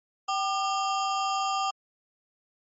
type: ring-modulated tone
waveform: square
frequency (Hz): 987.8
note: B5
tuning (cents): 0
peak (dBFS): -23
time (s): 0.28-1.71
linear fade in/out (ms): 10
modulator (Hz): 213
effects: MP3 32 kbps